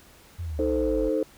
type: exponential sweep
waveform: sine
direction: down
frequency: 89.7 to 46.25 Hz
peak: -29 dBFS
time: 0.38-1.1 s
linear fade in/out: 20 ms
type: chord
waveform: sine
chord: A diminished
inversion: second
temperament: equal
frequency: 311.1 / 440 / 523.3 Hz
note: Eb4 / A4 / C5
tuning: 0 / 0 / 0 cents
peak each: -26 dBFS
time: 0.59-1.23 s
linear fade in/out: 2 ms
effects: tanh soft clip ceiling -14 dBFS + pink hiss -53 dBFS RMS until 1.37 s